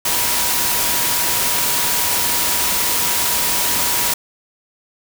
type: tone in noise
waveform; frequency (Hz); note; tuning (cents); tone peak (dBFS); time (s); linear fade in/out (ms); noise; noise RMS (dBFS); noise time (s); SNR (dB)
sine; 962; B5; -46; -29; 0.05-4.14; 5; white; -18; 0.05-4.14; -14
effects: none